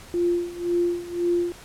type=tone with tremolo; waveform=sine; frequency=348.1 Hz; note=F4; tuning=6 cents flat; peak=-18 dBFS; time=0.14-1.52 s; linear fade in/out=0 ms; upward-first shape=sine; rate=1.9 Hz; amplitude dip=85%; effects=pink hiss -45 dBFS RMS until 1.64 s + low-pass 12000 Hz 12 dB/octave